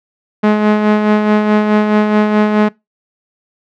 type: tone with tremolo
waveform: sawtooth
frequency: 211.5 Hz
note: G#3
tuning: 32 cents sharp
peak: -3 dBFS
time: 0.43-2.69 s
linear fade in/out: 10 ms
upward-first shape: sine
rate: 4.7 Hz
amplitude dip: 45%
effects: noise-tail reverb RT60 0.2 s tail -23 dB re dry + low-pass 2000 Hz 12 dB/octave

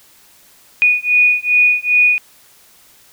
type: beating tone pair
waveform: sine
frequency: 2465 / 2467.5 Hz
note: D#7 / D#7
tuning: -17 / -15 cents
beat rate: 2.5 Hz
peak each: -13 dBFS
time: 0.82-2.18 s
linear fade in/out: 0 ms
effects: white hiss -48 dBFS RMS until 3.12 s

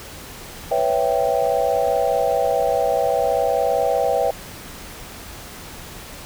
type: chord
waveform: sine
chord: C# half-diminished seventh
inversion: third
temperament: equal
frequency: 493.9 / 554.4 / 659.3 / 784 Hz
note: B4 / C#5 / E5 / G5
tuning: 0 / 0 / 0 / 0 cents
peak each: -22 dBFS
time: 0.71-4.31 s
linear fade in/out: 5 ms
effects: pink hiss -37 dBFS RMS until 6.25 s

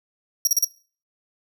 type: tone bursts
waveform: sawtooth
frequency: 5660 Hz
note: F8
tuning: 22 cents sharp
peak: -13 dBFS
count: 4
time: 0.45-0.646 s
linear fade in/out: 2 ms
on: 22 ms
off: 36 ms
effects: noise-tail reverb RT60 0.4 s tail -19 dB re dry

